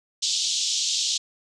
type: band-pass noise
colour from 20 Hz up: pink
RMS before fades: -25 dBFS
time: 0.22-1.18 s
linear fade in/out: 10 ms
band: 3200 to 7400 Hz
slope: 48 dB/octave
effects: none